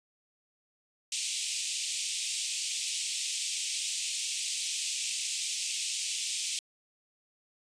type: band-pass noise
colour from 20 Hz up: white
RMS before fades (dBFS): -34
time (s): 1.12-6.59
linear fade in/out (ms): 2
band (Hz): 2400 to 9000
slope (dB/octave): 48
effects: resampled to 22050 Hz